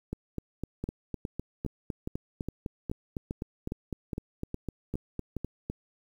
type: two click trains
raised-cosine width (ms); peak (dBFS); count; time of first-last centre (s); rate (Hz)
3; -20 / -20; 12 / 23; 0.84-5.367 / 0.13-5.7; 2.43 / 3.95
effects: 9-bit